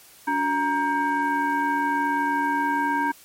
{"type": "tone with frequency modulation", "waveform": "sine", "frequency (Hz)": 937, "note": "A#5", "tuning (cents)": 9, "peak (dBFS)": -20, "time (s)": [0.27, 3.12], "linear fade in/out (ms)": 10, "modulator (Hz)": 651, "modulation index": 1, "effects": ["white hiss -50 dBFS RMS until 3.24 s", "MP3 64 kbps"]}